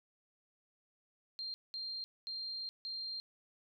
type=tone bursts at uneven times; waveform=sine; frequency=4186 Hz; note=C8; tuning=in tune; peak=-39 dBFS; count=4; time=1.39-1.54 / 1.74-2.04 / 2.27-2.69 / 2.85-3.2 s; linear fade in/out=0 ms; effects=none